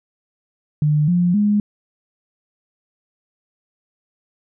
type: tone with pitch steps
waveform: sine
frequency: 150 / 176.33 / 207.3 Hz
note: D3 / F3 / G#3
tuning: +37 / +17 / -3 cents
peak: -13 dBFS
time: 0.82-1.6 s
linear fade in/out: 2 ms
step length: 260 ms
effects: none